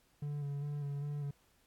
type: tone with vibrato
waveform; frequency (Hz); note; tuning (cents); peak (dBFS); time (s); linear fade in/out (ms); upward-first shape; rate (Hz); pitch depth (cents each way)
triangle; 144; D3; -34; -34; 0.22-1.31; 5; square; 2.5; 24
effects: pink hiss -71 dBFS RMS until 1.66 s + AAC 64 kbps